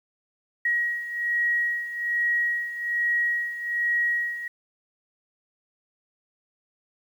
sine beating tone pair, 1900 / 1901.2 Hz, A#6 / A#6, +33 / +34 cents, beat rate 1.2 Hz, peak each -24 / -29 dBFS, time 0.65-4.48 s, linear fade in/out 5 ms, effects 9-bit

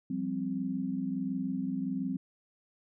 sine chord, F suspended second, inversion none, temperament equal, 174.61 / 196 / 261.6 Hz, F3 / G3 / C4, 0 / 0 / 0 cents, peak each -38 / -35 / -33 dBFS, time 0.1-2.17 s, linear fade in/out 5 ms, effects none

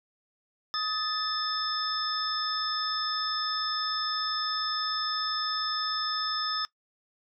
sine tone cluster, 1257 / 1750 / 3577 / 5220 Hz, D#6 / A6 / A7 / E8, +17 / -10 / +28 / -18 cents, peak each -32 / -38 / -36 / -31 dBFS, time 0.74-6.65 s, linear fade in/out 0 ms, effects noise-tail reverb RT60 0.1 s tail -19 dB re dry

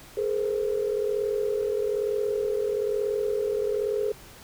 sine tone cluster, 418.7 / 459.8 / 516 Hz, G#4 / A#4 / C5, +14 / -24 / -24 cents, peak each -25 / -30 / -31 dBFS, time 0.17-4.12 s, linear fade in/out 5 ms, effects tanh soft clip ceiling -15 dBFS + pink hiss -48 dBFS RMS until 4.43 s

